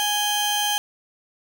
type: tone pair together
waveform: sawtooth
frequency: 830.6 / 3136 Hz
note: G#5 / G7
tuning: 0 / 0 cents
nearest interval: octave + major seventh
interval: 2300 cents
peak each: -20 dBFS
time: 0-0.78 s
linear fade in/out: 0 ms
effects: none